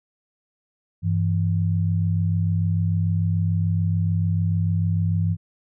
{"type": "tone pair together", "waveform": "sine", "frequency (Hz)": [98, 164.81], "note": ["G2", "E3"], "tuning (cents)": [0, 0], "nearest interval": "major sixth", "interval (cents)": 900, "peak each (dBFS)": [-20, -23], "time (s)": [1.02, 5.37], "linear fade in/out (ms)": 50, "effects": []}